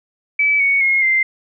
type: tone with pitch steps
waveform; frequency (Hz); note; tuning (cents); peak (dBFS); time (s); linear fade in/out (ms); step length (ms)
sine; 2299 / 2226 / 2155 / 2086; D7 / C#7 / C#7 / C7; -37 / +7 / -49 / -6; -12; 0.39-1.23; 5; 210
effects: none